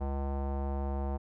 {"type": "tone with low-pass filter", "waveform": "square", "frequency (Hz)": 69, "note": "C#2", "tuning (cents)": -7, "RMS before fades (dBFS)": -33, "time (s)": [0, 1.18], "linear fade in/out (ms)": 20, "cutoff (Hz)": 810, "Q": 2.5, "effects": []}